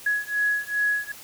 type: beating tone pair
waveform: sine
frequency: 1676 / 1678.5 Hz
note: G#6 / G#6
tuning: +15 / +18 cents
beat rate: 2.5 Hz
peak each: -25 dBFS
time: 0.06-1.12 s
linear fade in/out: 5 ms
effects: white hiss -44 dBFS RMS until 1.23 s